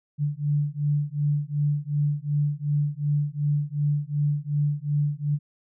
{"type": "beating tone pair", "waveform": "sine", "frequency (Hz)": [145.1, 147.8], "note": ["D3", "D3"], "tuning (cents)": [-21, 11], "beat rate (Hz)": 2.7, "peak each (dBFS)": -25, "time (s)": [0.18, 5.39], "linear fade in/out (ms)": 50, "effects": []}